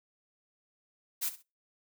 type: noise with echo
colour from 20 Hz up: blue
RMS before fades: -32 dBFS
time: 1.21-1.3 s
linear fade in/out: 20 ms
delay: 65 ms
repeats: 2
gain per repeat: -14 dB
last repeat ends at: 1.43 s
effects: noise-tail reverb RT60 0.3 s tail -26 dB re dry